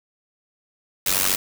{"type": "noise with amplitude modulation", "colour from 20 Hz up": "white", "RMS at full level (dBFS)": -17, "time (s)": [1.06, 1.36], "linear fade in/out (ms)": 5, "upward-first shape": "sine", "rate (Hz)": 94.3, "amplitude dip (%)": 90, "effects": []}